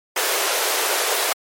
pink high-pass noise, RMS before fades -21 dBFS, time 0.16-1.33 s, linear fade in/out 5 ms, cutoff 380 Hz, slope 48 dB/octave, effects MP3 64 kbps

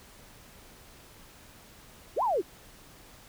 sine linear two-way sweep, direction up then down, 297.3 to 1059 to 297.3 Hz, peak -24 dBFS, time 2.16-2.42 s, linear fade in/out 20 ms, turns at 2.23 s, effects pink hiss -53 dBFS RMS until 3.28 s

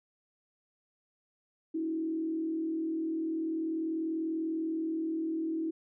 sine tone with frequency modulation, 322.9 Hz, E4, 36 cents flat, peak -30 dBFS, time 1.74-5.71 s, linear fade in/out 10 ms, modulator 40.4 Hz, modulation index 0.47, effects none

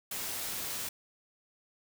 white noise, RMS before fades -37 dBFS, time 0.11-0.89 s, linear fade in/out 5 ms, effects none

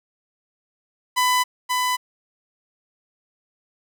sawtooth tone with echo, 1000 Hz, B5, 21 cents sharp, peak -13 dBFS, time 1.16-1.44 s, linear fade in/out 20 ms, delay 530 ms, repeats 1, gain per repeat -3 dB, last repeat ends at 1.97 s, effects none

